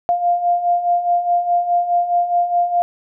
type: beating tone pair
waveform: sine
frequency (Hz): 697 / 701.8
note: F5 / F5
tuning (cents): -4 / +8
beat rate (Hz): 4.8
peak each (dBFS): -21 / -15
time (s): 0.09-2.82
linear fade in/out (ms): 0
effects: none